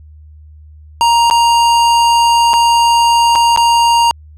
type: tone with dropouts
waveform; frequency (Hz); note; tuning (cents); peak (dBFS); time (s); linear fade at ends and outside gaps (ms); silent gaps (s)
square; 936; A#5; +7; -8; 1.01-4.11; 0; 1.3-1.31 / 2.533-2.538 / 3.353-3.357 / 3.562-3.574
effects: added 76 Hz sine -35 dBFS peak until 4.37 s + low-pass 9000 Hz 12 dB/octave